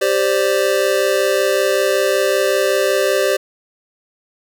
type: chord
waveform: square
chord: G suspended fourth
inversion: none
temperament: just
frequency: 392 / 522.7 / 588 Hz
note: G4 / C5 / D5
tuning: 0 / -2 / +2 cents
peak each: -19 dBFS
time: 0.01-3.37 s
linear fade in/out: 10 ms
effects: none